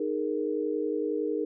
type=chord; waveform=sine; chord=D# suspended fourth; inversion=none; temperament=equal with one note detuned; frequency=308.8 / 415.3 / 466.2 Hz; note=D#4 / G#4 / A#4; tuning=-13 / 0 / 0 cents; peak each=-31 dBFS; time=0-1.45 s; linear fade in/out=5 ms; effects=none